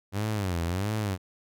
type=tone with vibrato; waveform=sawtooth; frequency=95.4 Hz; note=G2; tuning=47 cents flat; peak=-23 dBFS; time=0.12-1.18 s; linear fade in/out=50 ms; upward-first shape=sine; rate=1.5 Hz; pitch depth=230 cents each way; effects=none